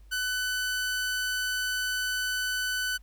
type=tone; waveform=sawtooth; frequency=1500 Hz; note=F#6; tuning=23 cents sharp; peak=-24 dBFS; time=0.11-2.98 s; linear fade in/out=20 ms; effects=added 50 Hz sine -49 dBFS peak until 3.02 s + pink hiss -68 dBFS RMS until 3.02 s